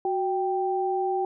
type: tone pair together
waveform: sine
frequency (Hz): 370.5 / 784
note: F#4 / G5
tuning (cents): +2 / 0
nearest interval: octave + minor second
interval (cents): 1298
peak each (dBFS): -26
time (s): 0.05-1.25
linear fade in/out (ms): 2
effects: none